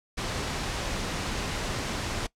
pink noise, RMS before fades -31 dBFS, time 0.17-2.27 s, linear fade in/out 10 ms, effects noise-tail reverb RT60 0.1 s tail -21 dB re dry + low-pass 7000 Hz 12 dB/octave

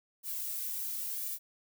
violet noise with flanger, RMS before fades -37 dBFS, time 0.23-1.39 s, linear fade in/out 50 ms, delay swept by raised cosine 1.7 to 2.61 ms, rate 0.95 Hz, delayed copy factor +0.8, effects none

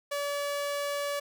sawtooth tone, 573 Hz, D5, 43 cents flat, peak -26 dBFS, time 0.11-1.2 s, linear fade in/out 10 ms, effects none

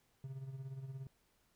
triangle tone with tremolo, 133.8 Hz, C3, 39 cents sharp, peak -39 dBFS, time 0.24-1.07 s, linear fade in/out 2 ms, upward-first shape sine, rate 17 Hz, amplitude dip 60%, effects pink hiss -75 dBFS RMS until 1.55 s

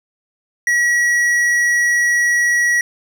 sine tone with tanh clipping, 1921 Hz, B6, 48 cents flat, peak -14 dBFS, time 0.67-2.81 s, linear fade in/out 2 ms, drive 11 dB, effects none

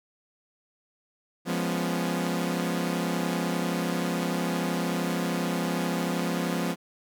sawtooth chord, C# dominant seventh, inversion first, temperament equal, 174.61 / 207.7 / 246.9 / 277.2 Hz, E#3 / G#3 / B3 / C#4, 0 / 0 / 0 / 0 cents, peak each -25 / -30 / -28 / -31 dBFS, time 1.45-6.76 s, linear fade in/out 50 ms, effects none

